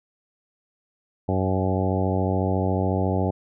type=harmonic tone with a mistuned harmonic; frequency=94 Hz; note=F#2; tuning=28 cents sharp; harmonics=1 / 2 / 3 / 4 / 5 / 6 / 7 / 8 / 9; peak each=-24 / -27 / -29 / -30 / -31 / -32 / -32 / -33 / -34 dBFS; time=1.28-3.31 s; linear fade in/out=10 ms; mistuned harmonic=8; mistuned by=+18 cents; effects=none